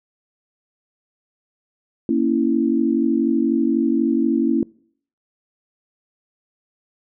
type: chord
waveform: sine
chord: A# diminished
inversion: none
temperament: equal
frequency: 233.1 / 277.2 / 329.6 Hz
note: A#3 / C#4 / E4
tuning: 0 / 0 / 0 cents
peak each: -20 dBFS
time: 2.09-4.63 s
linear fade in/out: 2 ms
effects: noise-tail reverb RT60 0.6 s tail -25 dB re dry